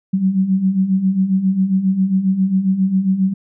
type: beating tone pair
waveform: sine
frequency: 185 / 192.4 Hz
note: F#3 / G3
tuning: 0 / -32 cents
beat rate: 7.4 Hz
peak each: -20 / -14 dBFS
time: 0.13-3.34 s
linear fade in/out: 10 ms
effects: none